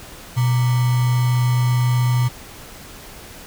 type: tone with sample-and-hold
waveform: sine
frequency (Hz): 123.47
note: B2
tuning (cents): 0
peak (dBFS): -14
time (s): 0.36-2.29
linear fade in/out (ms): 20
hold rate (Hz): 1050
effects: pink hiss -39 dBFS RMS until 3.46 s